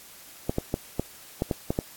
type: clicks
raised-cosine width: 2 ms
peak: -11 dBFS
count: 8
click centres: 0.495 / 0.584 / 0.741 / 0.996 / 1.421 / 1.512 / 1.705 / 1.789 s
effects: white hiss -48 dBFS RMS until 1.96 s + AAC 64 kbps